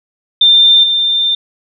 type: tone with level steps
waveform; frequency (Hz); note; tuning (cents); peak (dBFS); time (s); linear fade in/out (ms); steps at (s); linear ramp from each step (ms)
sine; 3591; A7; +35; -4 / -10; 0.41-1.35; 5; 0.83; 10
effects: none